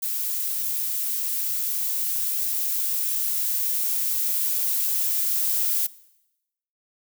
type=noise with level ramp; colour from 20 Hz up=violet; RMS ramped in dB=-27 to -23 dBFS; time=0.02-5.87 s; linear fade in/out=10 ms; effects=noise-tail reverb RT60 0.9 s tail -20 dB re dry